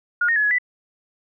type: tone with pitch steps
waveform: sine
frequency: 1431 / 1851 / 1702 / 1682 / 1981 Hz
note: F6 / A#6 / G#6 / G#6 / B6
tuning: +42 / -13 / +42 / +22 / +5 cents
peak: -16 dBFS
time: 0.21-0.585 s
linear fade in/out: 5 ms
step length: 75 ms
effects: none